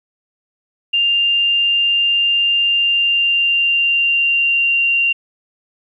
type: tone with pitch glide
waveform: sine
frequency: 2796 to 2769 Hz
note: F7 to F7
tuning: +1 to -15 cents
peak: -12 dBFS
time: 0.93-5.13 s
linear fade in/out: 10 ms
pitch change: -16 cents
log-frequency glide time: 2.61-4.84 s
effects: 9-bit